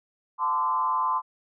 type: tone with frequency modulation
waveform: sine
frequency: 1029 Hz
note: C6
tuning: 29 cents flat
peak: -22 dBFS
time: 0.38-1.22 s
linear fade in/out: 50 ms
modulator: 148 Hz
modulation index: 0.86
effects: none